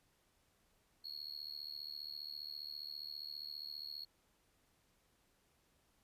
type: tone with amplitude modulation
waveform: triangle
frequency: 4326 Hz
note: C#8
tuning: 43 cents flat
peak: -39 dBFS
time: 1.04-4.05 s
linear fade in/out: 10 ms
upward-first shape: sine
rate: 74.9 Hz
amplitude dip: 100%
effects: pink hiss -75 dBFS RMS until 6.03 s + resampled to 32000 Hz